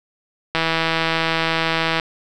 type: click train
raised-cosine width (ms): 0.3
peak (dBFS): -3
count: 237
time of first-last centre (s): 0.55-1.998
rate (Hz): 163
effects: none